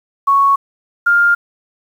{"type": "tone pair in turn", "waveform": "sine", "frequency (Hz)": [1109, 1403.7], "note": ["C#6", "F6"], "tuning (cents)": [0, 8], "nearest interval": "major third", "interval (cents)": 408, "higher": "second", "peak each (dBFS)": -8, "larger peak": "neither", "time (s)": [[0.27, 0.56], [1.06, 1.35]], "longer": "neither", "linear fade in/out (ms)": 10, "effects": ["7-bit"]}